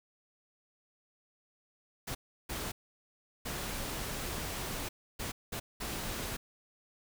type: noise bursts at uneven times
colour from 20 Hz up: pink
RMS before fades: -38 dBFS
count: 6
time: 2.07-2.15 / 2.49-2.72 / 3.45-4.89 / 5.19-5.32 / 5.52-5.6 / 5.8-6.37 s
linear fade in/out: 10 ms
effects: none